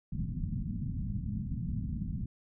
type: low-pass noise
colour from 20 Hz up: white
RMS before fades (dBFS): -35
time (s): 0.12-2.26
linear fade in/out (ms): 5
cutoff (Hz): 220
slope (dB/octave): 48
effects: none